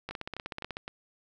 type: two click trains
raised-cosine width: 0.3 ms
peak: -20 / -22 dBFS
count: 12 / 4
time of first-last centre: 0.09-0.769 / 0.11-0.879 s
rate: 16.2 / 3.9 Hz
effects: none